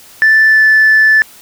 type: tone with pitch glide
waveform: sine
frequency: 1760 to 1748.9 Hz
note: A6 to A6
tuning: 0 to -11 cents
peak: -3 dBFS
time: 0.22-1.22 s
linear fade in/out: 0 ms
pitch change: -11 cents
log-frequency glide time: 0.47-0.62 s
effects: tanh soft clip ceiling -2 dBFS + white hiss -39 dBFS RMS until 1.41 s